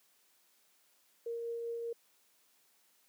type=tone with tremolo; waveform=sine; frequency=466.2 Hz; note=A#4; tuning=in tune; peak=-35 dBFS; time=1.26-1.93 s; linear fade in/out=5 ms; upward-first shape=triangle; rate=5.1 Hz; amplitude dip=25%; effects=white hiss -70 dBFS RMS until 3.08 s + high-pass 200 Hz 12 dB/octave